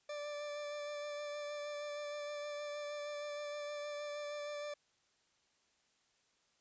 40% pulse tone with vibrato, 587.3 Hz, D5, in tune, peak -40 dBFS, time 0.09-4.74 s, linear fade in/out 5 ms, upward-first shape sine, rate 6.4 Hz, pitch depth 14 cents each way, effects white hiss -75 dBFS RMS until 6.6 s + resampled to 16000 Hz

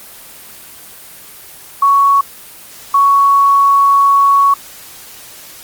sine tone bursts at uneven times, 1115 Hz, C#6, 10 cents sharp, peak -6 dBFS, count 2, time 1.82-2.21 / 2.94-4.54 s, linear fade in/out 5 ms, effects white hiss -35 dBFS RMS until 5.63 s + Opus 24 kbps

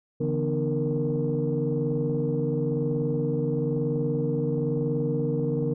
sine tone cluster, 142.7 / 163.7 / 247 / 303.4 / 465.2 Hz, D3 / E3 / B3 / D#4 / A#4, -49 / -12 / 0 / -44 / -4 cents, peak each -27 / -31 / -30 / -32 / -27 dBFS, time 0.2-5.74 s, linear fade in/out 10 ms, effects tanh soft clip ceiling -16 dBFS

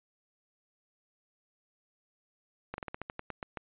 slowing click train, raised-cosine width 0.5 ms, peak -22 dBFS, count 11, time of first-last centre 2.74-3.572 s, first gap 41 ms, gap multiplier 1.15, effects resampled to 8000 Hz

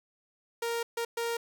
sawtooth tone bursts at uneven times, 466.2 Hz, A#4, in tune, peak -26 dBFS, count 3, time 0.62-0.83 / 0.97-1.05 / 1.17-1.37 s, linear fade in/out 5 ms, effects none

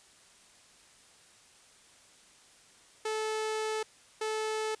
sawtooth tone pair in turn, 435.1 / 435.1 Hz, A4 / A4, -19 / -19 cents, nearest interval unison, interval 0 cents, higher neither, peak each -27 / -27 dBFS, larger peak neither, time 3.05-3.83 / 4.21-4.75 s, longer first, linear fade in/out 5 ms, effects white hiss -59 dBFS RMS until 4.8 s + resampled to 22050 Hz

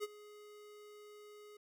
square tone with ADSR envelope, 418.1 Hz, G#4, 12 cents sharp, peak -36 dBFS, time 0-1.57 s, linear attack 35 ms, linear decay 31 ms, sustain -18 dB, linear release 5 ms, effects none

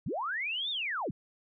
sine linear two-way sweep, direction up then down, 92.5 to 3722 to 92.5 Hz, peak -31 dBFS, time 0.06-1.11 s, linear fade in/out 5 ms, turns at 0.7 s, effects none

